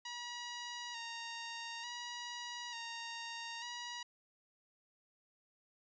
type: tone with vibrato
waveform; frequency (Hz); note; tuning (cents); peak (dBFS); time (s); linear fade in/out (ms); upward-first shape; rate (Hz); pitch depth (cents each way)
10% pulse; 945; A#5; +23; -34; 0.05-4.03; 5; square; 0.56; 33
effects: resampled to 16000 Hz